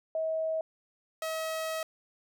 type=tone pair in turn; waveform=sine / sawtooth; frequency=640 / 640 Hz; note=D#5 / D#5; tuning=+49 / +49 cents; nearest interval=unison; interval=0 cents; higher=neither; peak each=-28 dBFS; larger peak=neither; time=0.15-0.61 / 1.22-1.83 s; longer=second; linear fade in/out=2 ms; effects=none